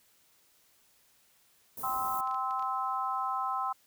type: band-stop noise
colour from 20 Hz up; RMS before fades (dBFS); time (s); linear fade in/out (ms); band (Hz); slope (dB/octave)
white; -41; 1.77-2.21; 5; 540 to 14000; 12
type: harmonic tone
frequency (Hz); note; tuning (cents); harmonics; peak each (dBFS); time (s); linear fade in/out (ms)
260; C4; -11; 3 / 4 / 5; -35 / -33 / -34; 1.83-3.73; 10
type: clicks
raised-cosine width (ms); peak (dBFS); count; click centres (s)
0.2; -34; 6; 2.274 / 2.312 / 2.345 / 2.509 / 2.595 / 2.625
effects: white hiss -66 dBFS RMS until 3.86 s